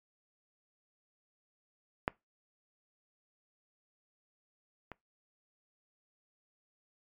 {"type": "clicks", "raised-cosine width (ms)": 0.5, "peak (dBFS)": [-13, -28], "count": 2, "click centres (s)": [2.079, 4.917], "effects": ["noise-tail reverb RT60 0.2 s tail -23 dB re dry", "MP3 64 kbps"]}